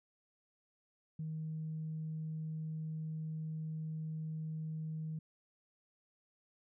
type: tone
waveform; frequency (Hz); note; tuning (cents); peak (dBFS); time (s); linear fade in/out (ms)
sine; 157.5; D#3; +21; -37; 1.19-5.19; 5
effects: tanh soft clip ceiling -33 dBFS